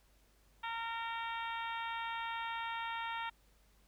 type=harmonic tone; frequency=459.3 Hz; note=A#4; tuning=26 cents flat; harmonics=2 / 3 / 4 / 5 / 6 / 7 / 8; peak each=-40 / -44 / -46 / -48 / -50 / -51 / -52 dBFS; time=0.63-3.3 s; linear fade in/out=10 ms; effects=added 50 Hz sine -67 dBFS peak until 3.87 s + pink hiss -71 dBFS RMS until 3.87 s